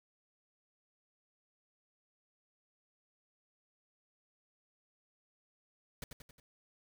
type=noise with echo; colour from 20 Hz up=pink; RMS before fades=-43 dBFS; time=6.02-6.04 s; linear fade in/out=2 ms; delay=90 ms; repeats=4; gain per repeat=-5 dB; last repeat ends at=6.4 s; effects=none